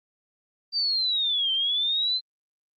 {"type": "linear two-way sweep", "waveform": "sine", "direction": "down then up", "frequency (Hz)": [4699, 3100, 4115], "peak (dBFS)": -22, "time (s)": [0.72, 2.21], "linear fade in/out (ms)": 50, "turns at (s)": 1.52, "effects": ["Opus 32 kbps"]}